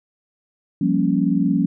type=chord; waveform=sine; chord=G half-diminished seventh; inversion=third; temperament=equal; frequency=174.61 / 196 / 233.1 / 277.2 Hz; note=F3 / G3 / Bb3 / Db4; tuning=0 / 0 / 0 / 0 cents; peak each=-21 / -21 / -23 / -20 dBFS; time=0.81-1.66 s; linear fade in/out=5 ms; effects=none